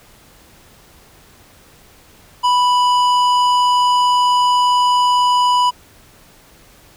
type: tone with tanh clipping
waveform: triangle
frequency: 987.8 Hz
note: B5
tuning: in tune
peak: -13 dBFS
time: 2.43-5.71 s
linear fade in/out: 20 ms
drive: 17 dB
effects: pink hiss -47 dBFS RMS until 6.96 s

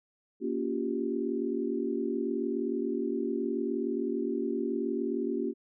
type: chord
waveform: sine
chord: G half-diminished seventh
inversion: first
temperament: just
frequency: 235.2 / 282.2 / 352.8 / 392 Hz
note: Bb3 / Db4 / F4 / G4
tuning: +16 / +31 / +18 / 0 cents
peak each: -34 dBFS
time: 0.4-5.54 s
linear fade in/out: 50 ms
effects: none

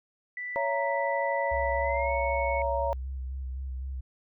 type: tone with pitch glide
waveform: sine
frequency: 1977 to 2206 Hz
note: B6 to C#7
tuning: +1 to -9 cents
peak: -33 dBFS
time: 0.37-2.62 s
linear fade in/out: 2 ms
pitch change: +190 cents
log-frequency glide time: 1.81-2.11 s
type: chord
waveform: sine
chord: A# diminished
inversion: first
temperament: just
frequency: 559.4 / 671.3 / 932.3 Hz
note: C#5 / E5 / A#5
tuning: +16 / +31 / 0 cents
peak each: -29 / -33 / -30 dBFS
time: 0.56-2.93 s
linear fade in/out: 0 ms
type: tone with vibrato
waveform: sine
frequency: 65.41 Hz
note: C2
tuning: in tune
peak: -32 dBFS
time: 1.51-4.01 s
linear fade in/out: 10 ms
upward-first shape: square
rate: 3.9 Hz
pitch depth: 31 cents each way
effects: none

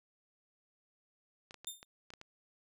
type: clicks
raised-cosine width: 0.2 ms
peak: -32 dBFS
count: 7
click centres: 1.509 / 1.543 / 1.646 / 1.829 / 2.104 / 2.137 / 2.214 s
type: tone with exponential decay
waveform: 15% pulse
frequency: 3615 Hz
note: A7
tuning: 46 cents sharp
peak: -29 dBFS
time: 1.67-1.85 s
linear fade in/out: 2 ms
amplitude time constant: 39 ms
effects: none

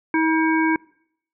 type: harmonic tone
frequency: 320 Hz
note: D#4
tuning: 49 cents sharp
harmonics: 1 / 3 / 5 / 7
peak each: -18 / -23 / -25 / -26 dBFS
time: 0.14-0.76 s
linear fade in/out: 2 ms
effects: noise-tail reverb RT60 0.7 s tail -24 dB re dry

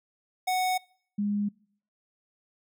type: tone pair in turn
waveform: square / sine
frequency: 740 / 205.2 Hz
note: F#5 / G#3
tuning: 0 / -21 cents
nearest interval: octave + minor seventh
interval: 2221 cents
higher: first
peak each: -25 dBFS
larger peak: neither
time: 0.47-0.78 / 1.18-1.49 s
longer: neither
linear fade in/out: 10 ms
effects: noise-tail reverb RT60 0.6 s tail -25 dB re dry

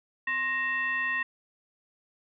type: tone with frequency modulation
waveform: sine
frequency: 1864.7 Hz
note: A#6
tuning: in tune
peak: -26 dBFS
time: 0.27-1.23 s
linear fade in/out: 5 ms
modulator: 805 Hz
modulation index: 0.69
effects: none

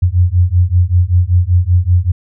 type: beating tone pair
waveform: sine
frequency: 86.7 / 91.9 Hz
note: F2 / F#2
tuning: -12 / -11 cents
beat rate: 5.2 Hz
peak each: -11 dBFS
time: 0.02-2.12 s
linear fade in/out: 10 ms
effects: none

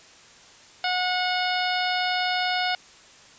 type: harmonic tone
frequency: 729 Hz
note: F#5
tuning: 26 cents flat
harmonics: 1 / 2 / 3 / 4 / 5 / 6 / 7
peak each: -26 / -29 / -31 / -32 / -33 / -34 / -34 dBFS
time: 0.84-2.75 s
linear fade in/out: 2 ms
effects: white hiss -50 dBFS RMS until 3.38 s + resampled to 16000 Hz

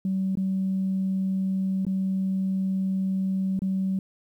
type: tone with dropouts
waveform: sine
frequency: 190.6 Hz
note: G3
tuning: 48 cents flat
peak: -22 dBFS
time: 0.05-3.99 s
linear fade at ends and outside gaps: 2 ms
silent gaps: 0.354-0.372 / 1.851-1.866 / 3.592-3.619 s
effects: tanh soft clip ceiling -18 dBFS + 10-bit

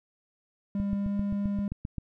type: tone with pitch glide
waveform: triangle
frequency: 200.2 to 201.7 Hz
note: G3 to G3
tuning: +37 to +50 cents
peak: -25 dBFS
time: 0.75-1.68 s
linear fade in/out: 2 ms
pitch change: +13 cents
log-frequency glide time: 0.94-1.16 s
type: click train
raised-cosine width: 5 ms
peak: -21 dBFS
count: 10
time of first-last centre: 0.8-1.983 s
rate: 7.61 Hz
effects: none

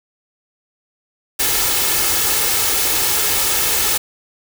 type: noise with comb filter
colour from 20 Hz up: white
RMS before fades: -17 dBFS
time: 1.39-3.98 s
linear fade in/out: 10 ms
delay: 2.3 ms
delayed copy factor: +0.5
effects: none

